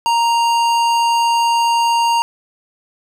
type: tone with hard clipping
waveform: sine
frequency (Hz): 932.3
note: A#5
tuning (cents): 0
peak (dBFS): -14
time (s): 0.06-2.22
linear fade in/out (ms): 0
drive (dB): 15
effects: none